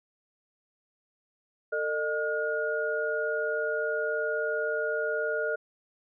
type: tone cluster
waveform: sine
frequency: 449.1 / 610 / 1432 Hz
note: A4 / D#5 / F6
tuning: +35 / -34 / +43 cents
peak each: -31 dBFS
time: 1.72-5.56 s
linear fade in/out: 10 ms
effects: none